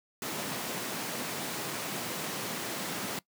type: high-pass noise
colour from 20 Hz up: pink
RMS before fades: -36 dBFS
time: 0.22-3.19 s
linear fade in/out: 2 ms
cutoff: 150 Hz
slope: 24 dB/octave
effects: noise-tail reverb RT60 0.1 s tail -21 dB re dry